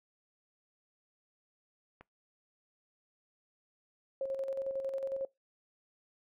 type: click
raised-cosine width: 0.5 ms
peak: -36 dBFS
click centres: 2.01 s
type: tone with tremolo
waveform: sine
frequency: 540 Hz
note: C#5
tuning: 45 cents flat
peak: -31 dBFS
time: 4.21-5.25 s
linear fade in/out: 2 ms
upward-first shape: square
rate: 11 Hz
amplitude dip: 45%
effects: noise-tail reverb RT60 0.2 s tail -24 dB re dry